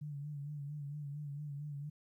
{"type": "tone with vibrato", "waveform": "sine", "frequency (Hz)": 145.4, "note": "D3", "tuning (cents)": -17, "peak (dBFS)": -40, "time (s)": [0.01, 1.9], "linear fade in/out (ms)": 10, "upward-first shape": "sine", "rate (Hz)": 4.4, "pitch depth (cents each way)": 55, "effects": ["13-bit"]}